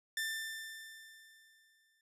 sawtooth tone with exponential decay, 1782 Hz, A6, 22 cents sharp, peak -30 dBFS, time 0.17-2.01 s, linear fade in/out 2 ms, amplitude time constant 400 ms, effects resampled to 32000 Hz

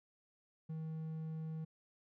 triangle tone, 159 Hz, D#3, 38 cents sharp, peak -38 dBFS, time 0.69-1.65 s, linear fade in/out 10 ms, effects none

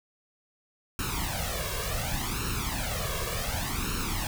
pink noise with flanger, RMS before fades -31 dBFS, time 0.99-4.27 s, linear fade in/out 2 ms, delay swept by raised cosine 0.73 to 1.83 ms, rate 0.68 Hz, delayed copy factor +0.8, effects none

